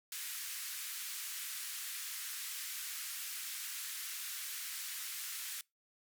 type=band-pass noise; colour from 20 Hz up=white; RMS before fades=-43 dBFS; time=0.12-5.61 s; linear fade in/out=2 ms; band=1400 to 16000 Hz; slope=24 dB/octave; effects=noise-tail reverb RT60 0.2 s tail -24 dB re dry